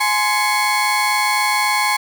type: tone cluster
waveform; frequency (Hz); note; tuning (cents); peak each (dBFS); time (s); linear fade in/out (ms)
35% pulse; 839 / 1042 / 2208; G#5 / C6 / C#7; +17 / -7 / -7; -18; 0-1.97; 10
effects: none